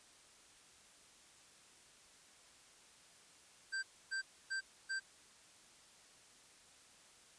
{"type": "tone bursts", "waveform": "square", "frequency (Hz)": 1568, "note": "G6", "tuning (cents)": 0, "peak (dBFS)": -38, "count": 4, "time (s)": [3.72, 5], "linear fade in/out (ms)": 20, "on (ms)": 110, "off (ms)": 280, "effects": ["white hiss -63 dBFS RMS until 7.38 s", "resampled to 22050 Hz"]}